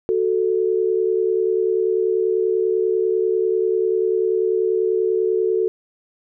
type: tone pair together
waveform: sine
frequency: 371 / 441.2 Hz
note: F#4 / A4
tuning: +5 / +5 cents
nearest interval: minor third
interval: 300 cents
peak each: -19 dBFS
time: 0.09-5.68 s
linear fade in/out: 0 ms
effects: none